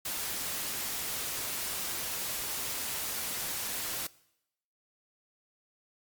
white noise, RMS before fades -35 dBFS, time 0.05-4.07 s, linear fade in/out 5 ms, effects noise-tail reverb RT60 0.8 s tail -21 dB re dry + Opus 48 kbps

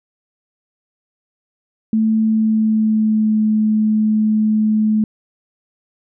sine tone with pitch glide, 220 to 215.5 Hz, A3 to A3, 0 to -36 cents, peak -12 dBFS, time 1.93-5.04 s, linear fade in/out 2 ms, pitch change -36 cents, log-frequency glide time 2.21-3.43 s, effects none

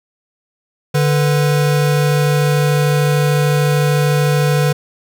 square tone pair together, 146.93 / 494.2 Hz, D3 / B4, +1 / +1 cents, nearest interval octave + major sixth, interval 2100 cents, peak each -13 / -20 dBFS, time 0.94-4.73 s, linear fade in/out 10 ms, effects none

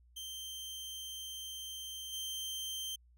sawtooth tone with level steps, 3136 Hz, G7, in tune, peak -39 / -35 dBFS, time 0.16-2.96 s, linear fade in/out 10 ms, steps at 2.12 s, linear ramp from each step 20 ms, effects added 60 Hz sine -61 dBFS peak until 3.17 s

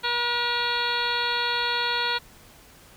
harmonic tone with a mistuned harmonic, 480 Hz, B4, 49 cents flat, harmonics 1 / 2 / 3 / 4 / 5 / 6 / 7 / 8 / 9, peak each -35 / -29 / -29 / -34 / -34 / -36 / -32 / -32 / -31 dBFS, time 0.03-2.19 s, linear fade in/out 20 ms, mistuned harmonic 6, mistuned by -57 cents, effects pink hiss -51 dBFS RMS until 2.96 s

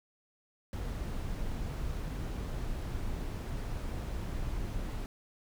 brown noise, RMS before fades -36 dBFS, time 0.73-5.06 s, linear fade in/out 0 ms, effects none

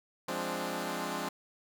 10% pulse chord, D half-diminished seventh, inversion first, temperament equal, 174.61 / 207.7 / 261.6 / 293.7 Hz, F3 / Ab3 / C4 / D4, 0 / 0 / 0 / 0 cents, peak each -31 dBFS, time 0.28-1.29 s, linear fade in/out 5 ms, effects none

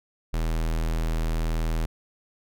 square tone, 40.42 Hz, E1, 33 cents flat, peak -24 dBFS, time 0.33-1.86 s, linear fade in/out 10 ms, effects none

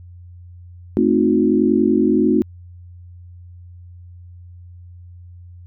sine chord, A diminished seventh, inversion none, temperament equal with one note detuned, 220 / 261.6 / 311.1 / 361.8 Hz, A3 / C4 / Eb4 / Gb4, 0 / 0 / 0 / -39 cents, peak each -18 dBFS, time 0.97-2.42 s, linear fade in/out 0 ms, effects added 88 Hz sine -37 dBFS peak until 5.66 s

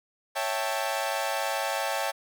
sawtooth chord, A dominant seventh, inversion first, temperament equal with one note detuned, 554.4 / 659.3 / 784 / 882.5 Hz, C#5 / E5 / G5 / A5, 0 / 0 / 0 / +5 cents, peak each -29 dBFS, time 0.35-2.12 s, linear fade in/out 20 ms, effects none

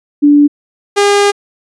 sine / sawtooth tone pair in turn, 291 / 405.5 Hz, D4 / G#4, -16 / -41 cents, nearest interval tritone, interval 575 cents, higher second, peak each -3 dBFS, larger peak neither, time 0.22-0.48 / 0.96-1.32 s, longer second, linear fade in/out 20 ms, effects resampled to 22050 Hz

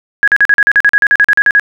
sine tone bursts, 1661.2 Hz, G#6, in tune, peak -4 dBFS, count 16, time 0.23-1.596 s, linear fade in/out 0 ms, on 46 ms, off 42 ms, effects none

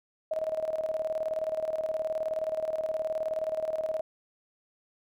sine tone with tremolo, 632 Hz, D#5, 27 cents sharp, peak -26 dBFS, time 0.31-4.01 s, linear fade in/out 5 ms, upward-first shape square, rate 19 Hz, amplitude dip 65%, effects none

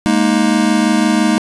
square chord, Ab suspended second, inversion none, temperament just, 207.7 / 233.6 / 311.5 Hz, Ab3 / Bb3 / Eb4, 0 / +4 / +2 cents, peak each -16 dBFS, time 0.06-1.38 s, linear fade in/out 0 ms, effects resampled to 24000 Hz + 8-bit

